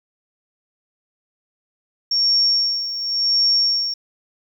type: tone with tremolo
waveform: sine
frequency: 5510 Hz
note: F8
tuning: 24 cents flat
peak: -13 dBFS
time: 2.11-3.94 s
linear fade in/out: 5 ms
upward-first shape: sine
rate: 0.91 Hz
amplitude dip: 70%
effects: 8-bit